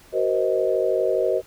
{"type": "chord", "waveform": "sine", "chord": "C half-diminished seventh", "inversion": "second", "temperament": "just", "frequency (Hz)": [376.7, 470.9, 523.3, 627.9], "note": ["Gb4", "Bb4", "C5", "Eb5"], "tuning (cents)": [31, 18, 0, 16], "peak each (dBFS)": -24, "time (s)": [0.12, 1.42], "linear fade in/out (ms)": 50, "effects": ["pink hiss -51 dBFS RMS until 1.46 s"]}